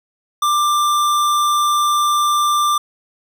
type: tone with hard clipping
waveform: sine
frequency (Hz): 1185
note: D6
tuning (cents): +15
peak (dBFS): -15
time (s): 0.42-2.78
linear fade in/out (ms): 5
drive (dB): 18
effects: none